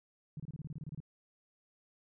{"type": "tone bursts", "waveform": "sine", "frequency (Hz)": 150.7, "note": "D3", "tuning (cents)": 45, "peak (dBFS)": -39, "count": 12, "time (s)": [0.37, 1.003], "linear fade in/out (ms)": 2, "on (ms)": 28, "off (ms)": 27, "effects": []}